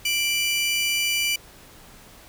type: tone pair together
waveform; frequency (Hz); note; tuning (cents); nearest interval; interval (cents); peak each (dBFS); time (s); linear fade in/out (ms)
sawtooth; 2349 / 2960; D7 / F#7; 0 / 0; major third; 400; -20 / -22; 0.05-1.36; 5
effects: pink hiss -48 dBFS RMS until 2.28 s